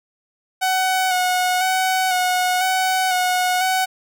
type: tone with vibrato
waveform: sawtooth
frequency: 740 Hz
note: F#5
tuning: in tune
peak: -13 dBFS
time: 0.61-3.86 s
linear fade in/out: 20 ms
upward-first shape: square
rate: 1 Hz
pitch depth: 23 cents each way
effects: none